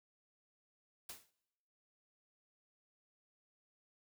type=noise with exponential decay; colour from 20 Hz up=white; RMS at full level=-44 dBFS; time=1.09-1.31 s; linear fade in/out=5 ms; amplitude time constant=47 ms; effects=noise-tail reverb RT60 1.0 s tail -24 dB re dry